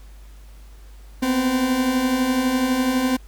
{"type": "beating tone pair", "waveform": "40% pulse", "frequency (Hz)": [246.9, 258.9], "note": ["B3", "C4"], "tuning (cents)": [0, -18], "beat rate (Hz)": 12, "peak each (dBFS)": [-25, -18], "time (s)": [1.22, 3.17], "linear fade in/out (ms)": 10, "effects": ["added 50 Hz sine -40 dBFS peak until 3.27 s", "pink hiss -54 dBFS RMS until 3.27 s"]}